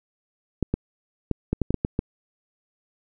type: clicks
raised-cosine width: 3 ms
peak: -9 dBFS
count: 9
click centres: 0.627 / 0.74 / 1.313 / 1.53 / 1.617 / 1.706 / 1.743 / 1.849 / 1.991 s
effects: none